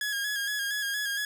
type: tone with vibrato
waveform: sawtooth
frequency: 1656 Hz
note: G#6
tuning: 5 cents flat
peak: -25 dBFS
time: 0.01-1.25 s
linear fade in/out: 2 ms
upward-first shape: square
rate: 4.3 Hz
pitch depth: 34 cents each way
effects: none